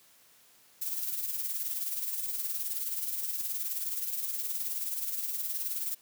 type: noise with tremolo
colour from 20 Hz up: violet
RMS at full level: -32 dBFS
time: 0.81-5.95 s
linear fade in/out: 10 ms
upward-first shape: sine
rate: 19 Hz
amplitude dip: 50%
effects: white hiss -61 dBFS RMS until 6.01 s + high-pass 100 Hz 12 dB/octave